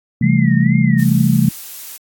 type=chord; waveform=sine; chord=A minor seventh; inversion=first; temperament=just; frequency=132 / 165 / 198 / 220 Hz; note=C3 / E3 / G3 / A3; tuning=+16 / +2 / +18 / 0 cents; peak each=-15 / -15 / -17 / -15 dBFS; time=0.21-1.49 s; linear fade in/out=5 ms
type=tone with vibrato; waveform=sine; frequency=1975.5 Hz; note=B6; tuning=in tune; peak=-25 dBFS; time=0.22-1.04 s; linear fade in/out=10 ms; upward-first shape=sine; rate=2.2 Hz; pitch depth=130 cents each way
type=noise; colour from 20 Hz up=blue; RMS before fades=-31 dBFS; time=0.98-1.98 s; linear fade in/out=20 ms
effects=AAC 64 kbps